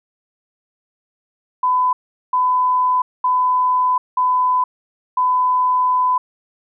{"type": "tone bursts at uneven times", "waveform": "sine", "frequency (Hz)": 1005, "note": "B5", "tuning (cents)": 30, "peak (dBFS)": -13, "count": 5, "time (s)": [[1.63, 1.93], [2.33, 3.02], [3.24, 3.98], [4.17, 4.64], [5.17, 6.18]], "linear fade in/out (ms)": 5, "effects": []}